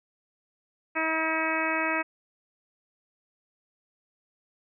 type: harmonic tone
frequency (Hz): 320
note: D#4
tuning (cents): +49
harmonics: 1 / 2 / 3 / 4 / 5 / 6 / 7 / 8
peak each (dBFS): -33 / -33 / -33 / -33 / -33 / -33 / -33 / -33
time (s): 0.95-2.03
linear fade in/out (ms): 20
effects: none